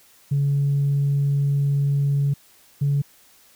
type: tone pair in turn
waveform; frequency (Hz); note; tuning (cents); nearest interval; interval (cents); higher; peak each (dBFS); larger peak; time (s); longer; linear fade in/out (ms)
sine; 141.2 / 141.98; C#3 / C#3; +32 / +42; unison; 10; second; -16; neither; 0.31-2.34 / 2.81-3.02; first; 10
effects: tanh soft clip ceiling -14 dBFS + white hiss -54 dBFS RMS until 3.55 s